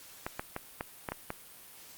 clicks, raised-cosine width 0.5 ms, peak -19 dBFS, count 7, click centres 0.265 / 0.395 / 0.564 / 0.809 / 1.088 / 1.12 / 1.304 s, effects white hiss -52 dBFS RMS until 1.97 s + Opus 48 kbps

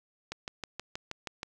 click train, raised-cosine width 0.2 ms, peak -19 dBFS, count 8, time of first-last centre 0.32-1.431 s, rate 6.3 Hz, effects none

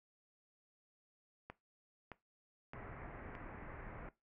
click train, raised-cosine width 0.5 ms, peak -32 dBFS, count 4, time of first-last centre 1.5-3.352 s, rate 1.62 Hz
pink low-pass noise, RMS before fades -50 dBFS, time 2.74-4.09 s, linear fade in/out 2 ms, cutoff 2200 Hz, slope 48 dB/octave
effects noise-tail reverb RT60 0.2 s tail -18 dB re dry

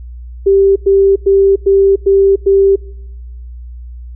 sine tone bursts, 392 Hz, G4, in tune, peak -5 dBFS, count 6, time 0.46-2.76 s, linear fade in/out 10 ms, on 300 ms, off 100 ms, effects noise-tail reverb RT60 1.0 s tail -25 dB re dry + added 60 Hz sine -26 dBFS peak until 4.15 s

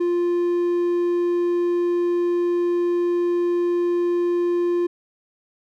triangle tone, 349.2 Hz, F4, in tune, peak -16 dBFS, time 0-4.87 s, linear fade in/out 10 ms, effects none

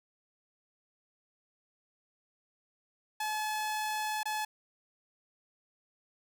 sawtooth tone with dropouts, 857 Hz, A5, 46 cents flat, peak -28 dBFS, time 3.2-4.45 s, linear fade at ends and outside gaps 5 ms, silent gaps 4.232-4.255 s, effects none

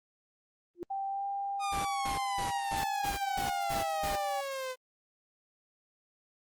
sine tone with exponential growth, 349.2 Hz, F4, in tune, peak -30 dBFS, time 0.75-0.83 s, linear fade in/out 0 ms, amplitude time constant 17 ms
sine tone with pitch glide, 784 to 796.3 Hz, G5 to G5, 0 to +27 cents, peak -32 dBFS, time 0.9-4.41 s, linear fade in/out 10 ms, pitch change +27 cents, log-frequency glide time 1.07-1.25 s
sawtooth exponential sweep, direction down, 1242 to 506 Hz, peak -31 dBFS, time 1.59-4.76 s, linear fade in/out 50 ms
pink noise bursts, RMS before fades -38 dBFS, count 8, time 1.72-4.16 s, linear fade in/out 5 ms, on 130 ms, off 200 ms
effects Opus 24 kbps

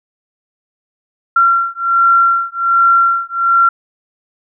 sine beating tone pair, 1368 / 1369.3 Hz, F6 / F6, -36 / -35 cents, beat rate 1.3 Hz, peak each -12 / -12 dBFS, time 1.36-3.69 s, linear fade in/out 5 ms, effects none

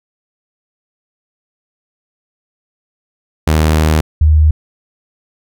sawtooth / sine tone pair in turn, 78 / 77.02 Hz, D#2 / D#2, +5 / -17 cents, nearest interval unison, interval 22 cents, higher first, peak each -5 dBFS, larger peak neither, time 3.47-4.01 / 4.21-4.51 s, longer first, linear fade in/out 5 ms, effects none

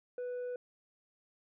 sine tone with tanh clipping, 493.9 Hz, B4, in tune, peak -37 dBFS, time 0.18-0.56 s, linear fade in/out 2 ms, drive 3 dB, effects none

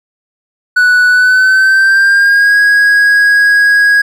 triangle tone with pitch glide, 1480 to 1651.7 Hz, F#6 to G#6, 0 to -10 cents, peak -3 dBFS, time 0.76-4.02 s, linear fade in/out 10 ms, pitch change +190 cents, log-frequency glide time 1.09-2.57 s, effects none

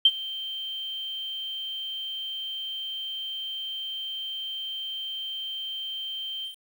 sine tone with ADSR envelope, 3136 Hz, G7, in tune, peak -11 dBFS, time 0.05-6.56 s, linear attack 5 ms, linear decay 47 ms, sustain -20 dB, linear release 110 ms, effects 8-bit

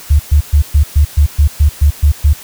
sine tone bursts, 73.42 Hz, D2, in tune, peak -4 dBFS, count 11, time 0.1-2.334 s, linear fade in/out 10 ms, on 94 ms, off 120 ms, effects white hiss -33 dBFS RMS until 2.43 s

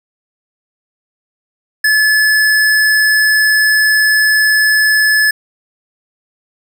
square tone, 1722 Hz, A6, 38 cents flat, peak -9 dBFS, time 1.84-5.31 s, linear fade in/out 5 ms, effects none

